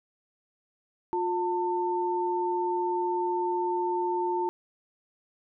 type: tone pair together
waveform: sine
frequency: 355.6 / 896 Hz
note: F4 / A5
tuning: +31 / +31 cents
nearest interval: octave + major third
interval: 1600 cents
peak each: -28 dBFS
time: 1.13-4.49 s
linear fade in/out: 0 ms
effects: none